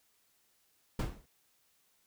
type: noise with exponential decay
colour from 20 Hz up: brown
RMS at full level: -27 dBFS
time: 0.99-1.26 s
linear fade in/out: 5 ms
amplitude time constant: 57 ms
effects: white hiss -72 dBFS RMS until 2.06 s